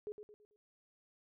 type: tone with echo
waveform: sine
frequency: 419.3 Hz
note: G#4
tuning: 17 cents sharp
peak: -39 dBFS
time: 0.07-0.12 s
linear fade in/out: 0 ms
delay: 110 ms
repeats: 4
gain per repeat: -8 dB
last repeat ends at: 0.56 s
effects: none